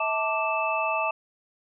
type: tone cluster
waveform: sine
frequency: 647 / 884 / 1171 / 2633 Hz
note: E5 / A5 / D6 / E7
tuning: -32 / +8 / -5 / -3 cents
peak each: -29 dBFS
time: 0-1.11 s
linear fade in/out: 5 ms
effects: none